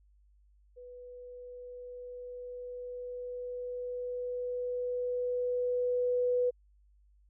sine tone with level ramp, 493.9 Hz, B4, in tune, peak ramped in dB -46 to -25 dBFS, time 0.76-6.51 s, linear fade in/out 20 ms, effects added 50 Hz sine -61 dBFS peak until 7.29 s

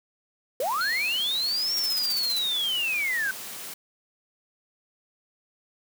sine linear two-way sweep, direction up then down, 466.2 to 5590 to 1510 Hz, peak -24 dBFS, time 0.6-3.31 s, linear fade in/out 2 ms, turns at 1.75 s
white high-pass noise, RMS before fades -38 dBFS, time 0.6-3.74 s, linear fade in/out 5 ms, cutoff 110 Hz, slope 24 dB/octave
sine tone with exponential decay, 4253 Hz, C8, 27 cents sharp, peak -28 dBFS, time 0.81-2.33 s, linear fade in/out 0 ms, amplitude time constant 330 ms
blue noise bursts, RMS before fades -32 dBFS, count 10, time 1.77-2.389 s, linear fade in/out 0 ms, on 25 ms, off 41 ms
effects none

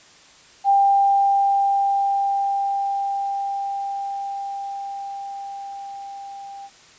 sine tone with level ramp, 794 Hz, G5, 22 cents sharp, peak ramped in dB -12 to -34 dBFS, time 0.64-6.7 s, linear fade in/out 50 ms, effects white hiss -49 dBFS RMS until 6.98 s + resampled to 16000 Hz

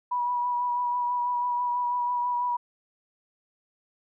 sine tone with vibrato, 975 Hz, B5, 23 cents flat, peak -24 dBFS, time 0.11-2.57 s, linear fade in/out 10 ms, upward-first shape sine, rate 6.1 Hz, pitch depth 20 cents each way, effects none

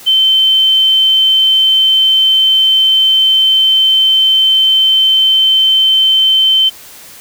sine tone, 3088 Hz, G7, 27 cents flat, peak -6 dBFS, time 0.06-6.7 s, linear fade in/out 20 ms, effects white hiss -35 dBFS RMS until 7.2 s

